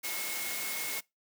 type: tone in noise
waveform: sine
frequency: 2170 Hz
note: C#7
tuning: 37 cents flat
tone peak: -40 dBFS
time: 0.03-1.01 s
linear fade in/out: 20 ms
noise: white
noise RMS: -36 dBFS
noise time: 0.03-1.01 s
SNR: -7 dB
effects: noise-tail reverb RT60 0.2 s tail -23 dB re dry + high-pass 200 Hz 12 dB/octave